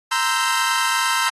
sawtooth chord, C dominant seventh, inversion third, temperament equal with one note detuned, 932.3 / 1035.7 / 1318.5 / 1568 Hz, Bb5 / C6 / E6 / G6, 0 / -18 / 0 / 0 cents, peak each -20 dBFS, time 0.11-1.3 s, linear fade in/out 10 ms, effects AAC 32 kbps

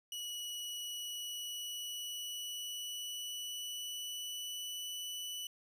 sawtooth tone with pitch glide, 2930 to 2971 Hz, F#7 to F#7, -18 to +6 cents, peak -37 dBFS, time 0.12-5.47 s, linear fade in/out 2 ms, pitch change +24 cents, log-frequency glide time 0.6-4.87 s, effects none

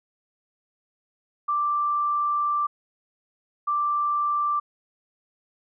sine tone bursts at uneven times, 1176 Hz, D6, 2 cents sharp, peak -21 dBFS, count 2, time 1.48-2.67 / 3.67-4.6 s, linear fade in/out 10 ms, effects none

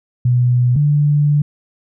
sine tone pair in turn, 123.47 / 146.75 Hz, B2 / D3, 0 / -1 cents, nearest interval minor third, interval 299 cents, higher second, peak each -10 dBFS, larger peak neither, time 0.25-0.76 / 0.76-1.42 s, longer second, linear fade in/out 5 ms, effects none

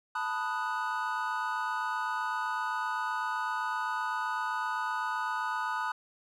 triangle chord, B dominant seventh, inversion third, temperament equal, 880 / 987.8 / 1244.5 / 1480 Hz, A5 / B5 / D#6 / F#6, 0 / 0 / 0 / 0 cents, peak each -34 dBFS, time 0.15-5.92 s, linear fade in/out 5 ms, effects none

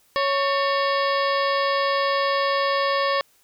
harmonic tone with a mistuned harmonic, 555 Hz, C#5, 2 cents sharp, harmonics 1 / 2 / 3 / 4 / 5 / 6 / 7 / 8 / 9, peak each -23 / -23 / -28 / -34 / -35 / -34 / -38 / -35 / -36 dBFS, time 0.16-3.21 s, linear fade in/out 0 ms, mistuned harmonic 3, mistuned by +130 cents, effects white hiss -60 dBFS RMS until 3.43 s

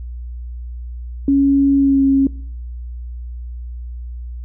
sine tone with pitch glide, 277.2 to 272.1 Hz, C#4 to C#4, 0 to -32 cents, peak -10 dBFS, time 1.28-2.27 s, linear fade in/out 2 ms, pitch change -32 cents, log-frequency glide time 1.76-2.03 s, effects noise-tail reverb RT60 0.6 s tail -22 dB re dry + added 60 Hz sine -26 dBFS peak until 4.44 s

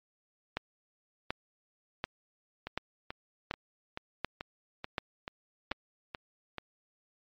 two click trains, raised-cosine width 0.3 ms, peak -15 / -21 dBFS, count 8 / 10, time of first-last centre 0.57-5.717 / 2.67-6.583 s, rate 1.36 / 2.3 Hz, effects low-pass 5000 Hz 12 dB/octave + MP3 64 kbps

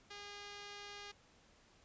5% pulse tone, 408.1 Hz, G#4, 30 cents flat, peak -37 dBFS, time 0.1-1.12 s, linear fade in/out 10 ms, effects pink hiss -67 dBFS RMS until 1.84 s + resampled to 16000 Hz

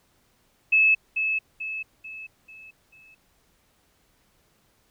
sine tone with echo, 2600 Hz, E7, 24 cents flat, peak -15 dBFS, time 0.72-0.95 s, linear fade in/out 10 ms, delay 440 ms, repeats 5, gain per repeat -7 dB, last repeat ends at 3.15 s, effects pink hiss -65 dBFS RMS until 4.9 s

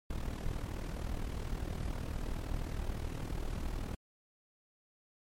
brown noise with amplitude modulation, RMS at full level -34 dBFS, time 0.1-3.95 s, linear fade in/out 5 ms, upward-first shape sine, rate 39.4 Hz, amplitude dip 70%, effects MP3 64 kbps

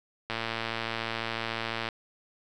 click train, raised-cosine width 0.3 ms, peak -15 dBFS, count 182, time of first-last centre 0.3-1.888 s, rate 114 Hz, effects none

